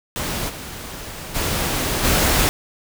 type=noise with level steps; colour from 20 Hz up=pink; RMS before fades=-25 / -33 / -22 / -17 dBFS; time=0.16-2.49 s; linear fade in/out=0 ms; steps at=0.48 / 1.34 / 2.03 s; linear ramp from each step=20 ms; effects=none